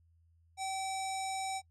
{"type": "tone with low-pass filter", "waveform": "square", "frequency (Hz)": 769, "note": "G5", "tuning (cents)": -33, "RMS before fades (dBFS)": -37, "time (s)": [0.57, 1.62], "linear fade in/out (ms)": 50, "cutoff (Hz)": 8000, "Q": 3.6, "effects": ["noise-tail reverb RT60 0.1 s tail -24 dB re dry", "added 83 Hz sine -64 dBFS peak until 1.7 s"]}